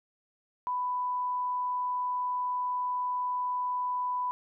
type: tone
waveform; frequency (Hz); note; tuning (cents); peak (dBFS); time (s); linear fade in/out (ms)
sine; 994; B5; +11; -28; 0.67-4.31; 0
effects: none